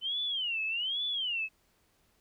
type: tone with vibrato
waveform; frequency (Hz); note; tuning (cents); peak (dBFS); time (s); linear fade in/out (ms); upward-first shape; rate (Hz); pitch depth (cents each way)
sine; 3000; F#7; +23; -30; 0.01-1.49; 50; sine; 1.2; 250
effects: pink hiss -70 dBFS RMS until 2.2 s